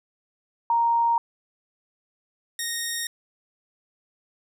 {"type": "tone pair in turn", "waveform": ["sine", "10% pulse"], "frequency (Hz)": [932.3, 1859.3], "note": ["A#5", "A#6"], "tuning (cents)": [0, -5], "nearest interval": "octave", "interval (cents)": 1195, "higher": "second", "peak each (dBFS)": -18, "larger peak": "neither", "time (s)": [[0.7, 1.18], [2.59, 3.07]], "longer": "neither", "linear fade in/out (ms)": 2, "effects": []}